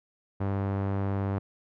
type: tone with low-pass filter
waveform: sawtooth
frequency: 98.4 Hz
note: G2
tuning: 7 cents sharp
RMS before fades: -29 dBFS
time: 0.4-1.39 s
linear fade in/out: 10 ms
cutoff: 1200 Hz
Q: 0.82
effects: none